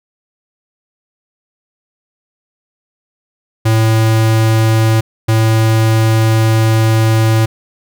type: tone bursts at uneven times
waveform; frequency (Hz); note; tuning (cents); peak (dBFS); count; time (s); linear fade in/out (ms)
square; 111.3; A2; +20; -9; 2; 3.65-5.01 / 5.28-7.46; 10
effects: none